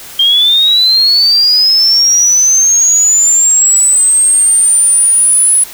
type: linear sweep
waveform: sine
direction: up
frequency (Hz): 3175 to 10260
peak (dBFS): -5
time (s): 0.19-5.64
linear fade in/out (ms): 5
effects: white hiss -30 dBFS RMS until 5.73 s